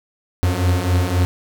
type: beating tone pair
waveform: 45% pulse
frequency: 87.31 / 91.11 Hz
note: F2 / F#2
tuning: 0 / -26 cents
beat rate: 3.8 Hz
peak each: -20 / -17 dBFS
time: 0.43-1.25 s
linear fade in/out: 0 ms
effects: none